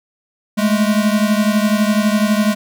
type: beating tone pair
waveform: square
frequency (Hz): 207.7 / 219.7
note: G#3 / A3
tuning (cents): 0 / -2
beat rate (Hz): 12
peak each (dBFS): -15 / -18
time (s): 0.57-2.55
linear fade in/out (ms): 20
effects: none